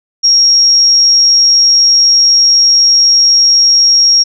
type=tone; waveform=sine; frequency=5588 Hz; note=F8; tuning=in tune; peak=-4 dBFS; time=0.23-4.24 s; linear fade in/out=20 ms; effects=none